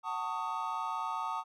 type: chord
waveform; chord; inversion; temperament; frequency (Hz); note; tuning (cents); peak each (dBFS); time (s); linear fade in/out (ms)
triangle; D# half-diminished seventh; first; just; 746.7 / 896 / 1120.1 / 1244.5; F#5 / A5 / C#6 / D#6; +16 / +31 / +18 / 0; -40 / -35 / -38 / -36; 0.03-1.44; 50
effects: none